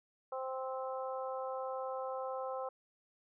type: harmonic tone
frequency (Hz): 261.6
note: C4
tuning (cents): 0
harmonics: 2 / 3 / 4 / 5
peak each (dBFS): -39 / -43 / -45 / -47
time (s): 0.32-2.69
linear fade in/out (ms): 5
effects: none